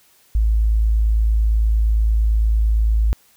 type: tone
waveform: sine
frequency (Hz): 54.4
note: A1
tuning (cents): -19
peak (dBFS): -13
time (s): 0.35-3.13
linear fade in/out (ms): 0
effects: white hiss -55 dBFS RMS until 3.36 s